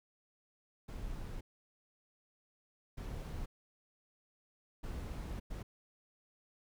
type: noise bursts at uneven times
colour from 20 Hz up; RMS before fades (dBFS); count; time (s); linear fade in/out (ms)
brown; -42; 4; 0.88-1.41 / 2.97-3.46 / 4.83-5.4 / 5.5-5.63; 10
effects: none